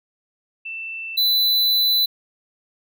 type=tone pair in turn; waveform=sine / square; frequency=2668 / 3997 Hz; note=E7 / B7; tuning=+20 / +20 cents; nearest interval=perfect fifth; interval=700 cents; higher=second; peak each=-28 / -16 dBFS; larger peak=second; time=0.65-1.17 / 1.17-2.06 s; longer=second; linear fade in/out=10 ms; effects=none